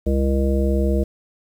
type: harmonic tone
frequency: 67.5 Hz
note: C#2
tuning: 45 cents flat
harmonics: 1 / 3 / 5 / 7 / 9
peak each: -18 / -23 / -25 / -26 / -28 dBFS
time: 0.06-1.04 s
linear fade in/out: 10 ms
effects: 8-bit